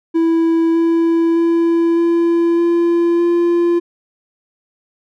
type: tone with pitch steps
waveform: triangle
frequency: 329.6 / 332.5 / 335.4 / 338.3 / 341.2 / 344.2 Hz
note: E4 / E4 / E4 / E4 / F4 / F4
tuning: 0 / +15 / +30 / +45 / -40 / -25 cents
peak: -9 dBFS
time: 0.14-3.8 s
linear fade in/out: 20 ms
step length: 610 ms
effects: none